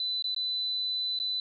sine tone with dropouts, 4001 Hz, B7, 22 cents sharp, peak -28 dBFS, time 0-1.4 s, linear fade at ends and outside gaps 2 ms, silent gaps 0.224-0.242 / 0.347-0.363 / 1.189-1.199 s, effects none

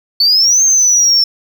sine exponential two-way sweep, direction up then down, 4435 to 6410 to 5380 Hz, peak -5 dBFS, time 0.2-1.24 s, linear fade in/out 5 ms, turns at 0.63 s, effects tanh soft clip ceiling -5 dBFS + 7-bit

